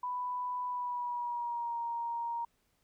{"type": "tone with pitch glide", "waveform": "sine", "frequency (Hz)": [992, 936.3], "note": ["B5", "A#5"], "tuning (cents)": [7, 7], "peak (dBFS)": -33, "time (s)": [0.03, 2.45], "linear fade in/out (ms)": 5, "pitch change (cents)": -100, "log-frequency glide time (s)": [0.66, 1.77], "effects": ["pink hiss -75 dBFS RMS until 2.83 s"]}